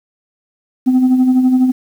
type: tone with tremolo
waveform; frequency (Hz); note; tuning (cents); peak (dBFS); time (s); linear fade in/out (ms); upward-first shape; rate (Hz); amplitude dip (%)
sine; 255.7; C4; -40; -4; 0.86-1.72; 20; sine; 12; 55
effects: tanh soft clip ceiling -6 dBFS + 7-bit